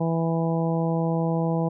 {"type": "harmonic tone", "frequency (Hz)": 164.81, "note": "E3", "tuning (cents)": 0, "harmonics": [1, 2, 3, 4, 5, 6], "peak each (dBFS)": [-23, -30, -29, -32, -33, -37], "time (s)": [0, 1.69], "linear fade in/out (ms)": 10, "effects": []}